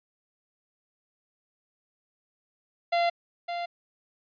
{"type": "tone pair in turn", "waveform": "45% pulse", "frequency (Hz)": [688, 693.6], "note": ["F5", "F5"], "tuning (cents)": [-26, -12], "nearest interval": "unison", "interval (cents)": 14, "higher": "second", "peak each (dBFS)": [-22, -30], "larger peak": "first", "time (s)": [[2.92, 3.1], [3.48, 3.66]], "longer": "neither", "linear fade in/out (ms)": 10, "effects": ["resampled to 11025 Hz"]}